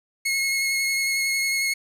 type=tone with vibrato; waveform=sawtooth; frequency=2171 Hz; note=C#7; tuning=37 cents flat; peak=-18 dBFS; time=0.25-1.74 s; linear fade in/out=10 ms; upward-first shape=triangle; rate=11 Hz; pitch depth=16 cents each way; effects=resampled to 32000 Hz + 9-bit